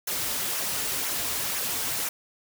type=noise with flanger; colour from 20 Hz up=white; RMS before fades=-29 dBFS; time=0.07-2.09 s; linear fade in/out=5 ms; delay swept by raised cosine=0.22 to 6.12 ms; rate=2 Hz; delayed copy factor=-0.5; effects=none